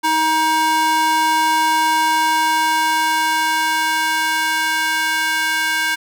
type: tone with high-pass filter sweep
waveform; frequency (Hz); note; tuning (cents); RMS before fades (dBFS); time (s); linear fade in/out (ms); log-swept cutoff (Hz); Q
square; 316.4; D#4; +29; -17; 0.03-5.96; 20; 750 to 1500; 2
effects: none